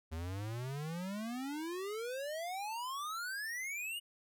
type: exponential sweep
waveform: square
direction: up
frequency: 77.6 to 2929 Hz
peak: -39 dBFS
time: 0.11-4 s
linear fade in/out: 20 ms
effects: none